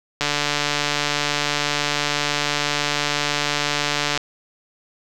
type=click train; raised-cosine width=0.2 ms; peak=-3 dBFS; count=580; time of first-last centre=0.21-4.176 s; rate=146 Hz; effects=none